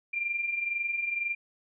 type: tone pair together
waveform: sine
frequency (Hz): 2363 / 2385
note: D7 / D7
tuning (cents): +10 / +26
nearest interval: unison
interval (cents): 16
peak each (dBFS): -36 / -29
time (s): 0.13-1.35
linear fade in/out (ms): 10
effects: none